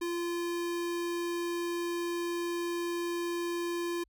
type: tone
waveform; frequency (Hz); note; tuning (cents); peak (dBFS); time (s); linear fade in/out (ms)
square; 344.8; F4; -22; -32; 0.01-4.04; 10
effects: added 50 Hz sine -67 dBFS peak until 4.08 s